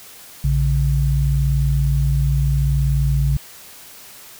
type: tone pair together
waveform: sine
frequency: 58.57 / 139.3 Hz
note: A#1 / C#3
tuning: +9 / +9 cents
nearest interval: octave + minor third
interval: 1500 cents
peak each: -17 dBFS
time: 0.44-3.37 s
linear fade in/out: 5 ms
effects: white hiss -41 dBFS RMS until 4.39 s